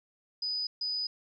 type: tone bursts at uneven times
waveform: sine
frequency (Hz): 4978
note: D#8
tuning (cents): 0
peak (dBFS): -30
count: 2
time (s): 0.42-0.67 / 0.81-1.07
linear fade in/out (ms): 5
effects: none